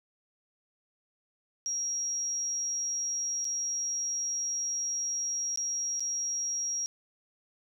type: tone with dropouts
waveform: triangle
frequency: 5650 Hz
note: F8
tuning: 19 cents sharp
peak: -26 dBFS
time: 1.66-6.86 s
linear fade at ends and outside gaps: 0 ms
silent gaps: 3.445-3.451 / 5.559-5.574 / 5.996-6.005 s
effects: tanh soft clip ceiling -28 dBFS + 10-bit